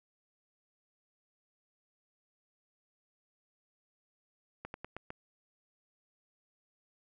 slowing click train, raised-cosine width 0.5 ms, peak -26 dBFS, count 5, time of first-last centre 4.65-5.104 s, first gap 91 ms, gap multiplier 1.15, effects none

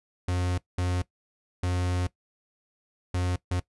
45% pulse tone bursts at uneven times, 90 Hz, F#2, 47 cents flat, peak -25 dBFS, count 5, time 0.28-0.58 / 0.78-1.02 / 1.63-2.07 / 3.14-3.36 / 3.51-3.6 s, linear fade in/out 5 ms, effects noise-tail reverb RT60 0.1 s tail -19 dB re dry + resampled to 24000 Hz

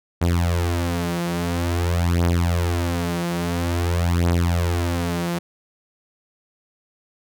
sawtooth beating tone pair, 86 / 86.49 Hz, F2 / F2, -26 / -16 cents, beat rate 0.49 Hz, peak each -18 dBFS, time 0.21-5.39 s, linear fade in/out 10 ms, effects none

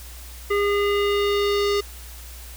square tone with low-pass filter sweep, 406.9 Hz, G#4, 35 cents flat, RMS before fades -21 dBFS, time 0.5-1.81 s, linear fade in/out 10 ms, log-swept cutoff 2100 to 5100 Hz, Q 1.9, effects added 60 Hz sine -38 dBFS peak until 2.56 s + white hiss -43 dBFS RMS until 2.56 s

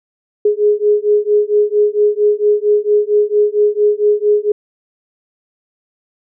sine beating tone pair, 415.3 / 419.7 Hz, G#4 / G#4, 0 / +18 cents, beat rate 4.4 Hz, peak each -13 dBFS, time 0.45-4.52 s, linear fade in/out 5 ms, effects none

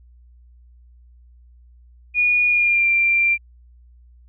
sine tone with pitch glide, 2447 to 2369 Hz, D#7 to D7, -29 to +14 cents, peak -14 dBFS, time 2.14-3.38 s, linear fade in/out 50 ms, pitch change -57 cents, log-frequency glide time 2.47-2.88 s, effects added 60 Hz sine -46 dBFS peak until 4.28 s

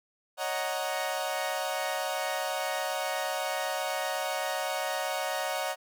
sawtooth chord, D# minor seventh, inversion third, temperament equal, 554.4 / 622.3 / 740 / 932.3 Hz, C#5 / D#5 / F#5 / A#5, 0 / 0 / 0 / 0 cents, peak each -32 / -31 / -30 / -34 dBFS, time 0.37-5.76 s, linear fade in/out 50 ms, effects none

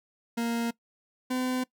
40% pulse tone pair in turn, 233.1 / 254.6 Hz, A#3 / C4, 0 / -47 cents, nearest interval major second, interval 153 cents, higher second, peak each -26 / -26 dBFS, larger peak neither, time 0.37-0.71 / 1.3-1.64 s, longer neither, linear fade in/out 10 ms, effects noise-tail reverb RT60 0.1 s tail -21 dB re dry

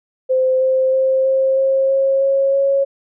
sine tone with pitch steps, 518 / 522.5 / 527.1 / 531.6 / 536.3 / 540.9 / 545.6 / 550.4 Hz, C5 / C5 / C5 / C5 / C5 / C#5 / C#5 / C#5, -17 / -2 / +13 / +27 / +43 / -43 / -28 / -12 cents, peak -12 dBFS, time 0.29-2.85 s, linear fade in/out 20 ms, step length 320 ms, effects none

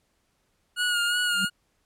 25% pulse tone with vibrato, 1437 Hz, F6, 49 cents sharp, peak -19 dBFS, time 0.76-1.5 s, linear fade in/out 50 ms, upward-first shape sine, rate 2.8 Hz, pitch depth 33 cents each way
sine tone with exponential growth, 190.7 Hz, G3, 47 cents flat, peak -26 dBFS, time 1.3-1.45 s, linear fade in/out 5 ms, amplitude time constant 31 ms
effects pink hiss -71 dBFS RMS until 1.85 s + low-pass 12000 Hz 12 dB/octave

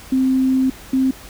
sine tone pair in turn, 261.6 / 262.9 Hz, C4 / C4, 0 / +8 cents, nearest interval unison, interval 8 cents, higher second, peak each -13 dBFS, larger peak neither, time 0.12-0.7 / 0.93-1.11 s, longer first, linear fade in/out 5 ms, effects added 50 Hz sine -43 dBFS peak until 1.29 s + pink hiss -40 dBFS RMS until 1.29 s

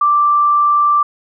sine tone, 1174.7 Hz, D6, in tune, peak -9 dBFS, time 0.01-1.03 s, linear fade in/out 5 ms, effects none

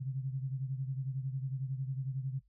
sine beating tone pair, 131.2 / 142.2 Hz, C3 / C#3, +5 / +45 cents, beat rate 11 Hz, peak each -35 / -40 dBFS, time 0-2.4 s, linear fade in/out 20 ms, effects noise-tail reverb RT60 0.1 s tail -18 dB re dry + added 50 Hz sine -66 dBFS peak until 2.48 s

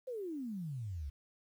sine exponential sweep, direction down, 532 to 65.41 Hz, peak -38 dBFS, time 0.07-1.1 s, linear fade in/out 10 ms, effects 11-bit

